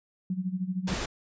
sine tone with tremolo, 185 Hz, F#3, in tune, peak -25 dBFS, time 0.3-0.94 s, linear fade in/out 2 ms, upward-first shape sine, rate 13 Hz, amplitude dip 80%
pink noise, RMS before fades -32 dBFS, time 0.87-1.06 s, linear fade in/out 10 ms
effects resampled to 16000 Hz

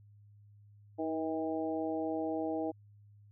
harmonic tone with a mistuned harmonic, 160.2 Hz, E3, 49 cents flat, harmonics 2 / 3 / 4 / 5, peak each -35 / -39 / -38 / -41 dBFS, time 0.98-2.72 s, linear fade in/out 20 ms, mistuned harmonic 2, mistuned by -19 cents, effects added 103 Hz sine -56 dBFS peak until 3.31 s

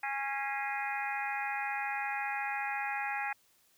harmonic tone with a mistuned harmonic, 274.6 Hz, C#4, 16 cents flat, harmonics 3 / 4 / 5 / 6 / 7 / 8 / 9, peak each -36 / -48 / -44 / -40 / -41 / -43 / -40 dBFS, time 0.03-3.33 s, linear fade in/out 5 ms, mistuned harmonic 8, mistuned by -71 cents, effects white hiss -68 dBFS RMS until 3.77 s

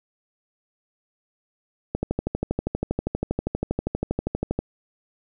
click train, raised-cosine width 2 ms, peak -10 dBFS, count 34, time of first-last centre 1.95-4.59 s, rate 12.5 Hz, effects none

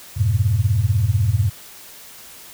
sine chord, F diminished, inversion none, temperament equal with one note detuned, 87.31 / 103.29 / 123.47 Hz, F2 / Ab2 / Cb3, 0 / -9 / 0 cents, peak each -21 / -17 / -21 dBFS, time 0.16-1.5 s, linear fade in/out 20 ms, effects white hiss -41 dBFS RMS until 2.53 s

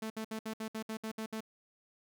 sawtooth tone bursts, 220 Hz, A3, in tune, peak -33 dBFS, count 10, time 0.02-1.406 s, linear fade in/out 5 ms, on 81 ms, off 64 ms, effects none

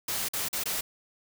white noise with dropouts, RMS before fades -31 dBFS, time 0.08-0.81 s, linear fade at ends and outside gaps 5 ms, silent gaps 0.287-0.334 / 0.486-0.529 / 0.637-0.656 s, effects none

